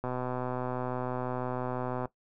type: click train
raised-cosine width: 1 ms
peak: -20 dBFS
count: 255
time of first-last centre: 0.04-2.056 s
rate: 126 Hz
effects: noise-tail reverb RT60 0.1 s tail -17 dB re dry